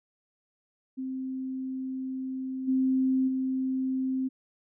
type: tone with level steps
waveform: sine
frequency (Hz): 261.6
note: C4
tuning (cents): 0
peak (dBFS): -31 / -22 / -26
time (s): 0.97-4.29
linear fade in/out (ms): 20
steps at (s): 2.67 / 3.27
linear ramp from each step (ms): 20
effects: none